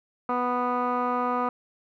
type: tone with low-pass filter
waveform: 15% pulse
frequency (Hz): 246.9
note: B3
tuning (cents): 0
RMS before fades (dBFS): -26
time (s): 0.29-1.49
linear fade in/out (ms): 2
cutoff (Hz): 1300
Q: 4.6
effects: none